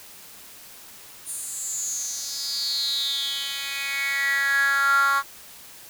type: tone with high-pass filter sweep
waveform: 10% pulse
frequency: 277.2 Hz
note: C#4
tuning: in tune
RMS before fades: -25 dBFS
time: 1.25-5.23 s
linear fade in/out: 50 ms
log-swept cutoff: 9300 to 1200 Hz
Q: 8.2
effects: white hiss -45 dBFS RMS until 5.89 s